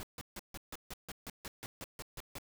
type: noise bursts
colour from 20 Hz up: pink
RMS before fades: -44 dBFS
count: 14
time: 0-2.384 s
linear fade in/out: 0 ms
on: 31 ms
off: 150 ms
effects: none